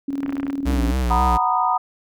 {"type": "tone with tremolo", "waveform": "sine", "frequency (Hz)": 277.2, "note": "C#4", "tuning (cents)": 0, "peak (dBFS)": -20, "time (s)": [0.08, 0.92], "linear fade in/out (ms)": 5, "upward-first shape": "square", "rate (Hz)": 20, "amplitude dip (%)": 60}
{"type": "clicks", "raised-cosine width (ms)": 0.5, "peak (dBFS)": -18, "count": 9, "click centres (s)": [0.232, 0.262, 0.294, 0.325, 0.368, 0.399, 0.431, 0.467, 0.5]}
{"type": "tone with vibrato", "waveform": "square", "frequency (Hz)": 61.74, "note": "B1", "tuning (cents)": 0, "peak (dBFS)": -19, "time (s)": [0.65, 1.38], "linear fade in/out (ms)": 20, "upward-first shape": "sine", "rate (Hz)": 3.8, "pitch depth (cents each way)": 97}
{"type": "chord", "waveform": "sine", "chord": "B major seventh", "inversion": "second", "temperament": "just", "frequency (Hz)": [740.8, 926, 987.8, 1234.7], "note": ["F#5", "A#5", "B5", "D#6"], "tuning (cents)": [2, -12, 0, -14], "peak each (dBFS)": -22, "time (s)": [1.1, 1.78], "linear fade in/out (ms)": 10}
{"effects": []}